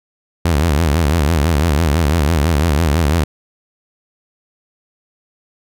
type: tone with vibrato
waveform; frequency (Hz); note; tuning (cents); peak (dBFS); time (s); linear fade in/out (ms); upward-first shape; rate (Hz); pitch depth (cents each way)
sawtooth; 77.78; D#2; 0; -8; 0.45-3.24; 5; sine; 6; 190
effects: none